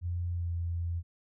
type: tone with pitch glide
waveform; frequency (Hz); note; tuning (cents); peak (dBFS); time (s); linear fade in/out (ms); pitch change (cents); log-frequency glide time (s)
sine; 87.31 to 85.32; F2 to F2; 0 to -40; -30; 0.01-1.03; 50; -40; 0.3-0.52
effects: none